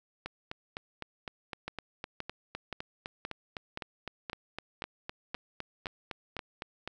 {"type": "two click trains", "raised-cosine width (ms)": 0.3, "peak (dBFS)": [-20, -21], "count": [10, 27], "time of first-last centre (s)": [[1.68, 6.392], [0.26, 6.876]], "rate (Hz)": [1.91, 3.93], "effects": []}